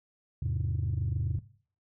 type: chord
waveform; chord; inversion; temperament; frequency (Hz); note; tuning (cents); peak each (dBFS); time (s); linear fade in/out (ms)
sine; E augmented; none; equal; 82.41 / 103.83 / 130.81; E2 / G#2 / B#2; 0 / 0 / 0; -31; 0.42-1.39; 5
effects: noise-tail reverb RT60 0.5 s tail -19 dB re dry + tanh soft clip ceiling -23 dBFS